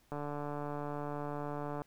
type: click train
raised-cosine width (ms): 1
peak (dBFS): -26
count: 249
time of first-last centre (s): 0.12-1.819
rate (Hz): 146
effects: pink hiss -69 dBFS RMS until 1.86 s